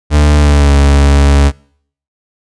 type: tone with pitch glide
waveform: 40% pulse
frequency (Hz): 74 to 70.58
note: D2 to C#2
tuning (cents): +14 to +32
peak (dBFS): -4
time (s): 0.1-1.52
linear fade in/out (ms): 50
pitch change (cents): -82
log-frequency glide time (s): 0.36-0.74
effects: noise-tail reverb RT60 0.6 s tail -25 dB re dry + resampled to 22050 Hz